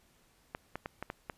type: clicks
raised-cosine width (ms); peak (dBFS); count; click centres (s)
0.5; -22; 6; 0.549 / 0.756 / 0.859 / 1.026 / 1.101 / 1.298
effects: pink hiss -67 dBFS RMS until 1.37 s + resampled to 32000 Hz